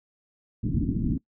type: low-pass noise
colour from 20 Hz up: white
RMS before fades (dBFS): -26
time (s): 0.63-1.18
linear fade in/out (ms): 10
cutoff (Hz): 290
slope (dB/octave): 48
effects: noise-tail reverb RT60 0.1 s tail -20 dB re dry